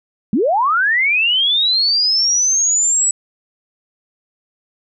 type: linear sweep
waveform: sine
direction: up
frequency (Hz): 180 to 7910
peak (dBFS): -12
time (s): 0.33-3.11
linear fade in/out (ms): 2
effects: none